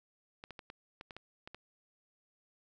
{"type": "clicks", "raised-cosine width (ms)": 0.3, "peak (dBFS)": -30, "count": 9, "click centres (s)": [0.439, 0.507, 0.592, 0.701, 1.011, 1.108, 1.166, 1.475, 1.546], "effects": []}